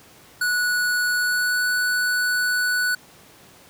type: tone with pitch glide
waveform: square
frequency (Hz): 1470 to 1481.9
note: F#6 to F#6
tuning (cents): -12 to +2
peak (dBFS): -20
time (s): 0.41-2.95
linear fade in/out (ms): 5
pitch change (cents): +14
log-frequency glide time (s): 1.16-1.66
effects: pink hiss -49 dBFS RMS until 3.69 s + high-pass 100 Hz 12 dB/octave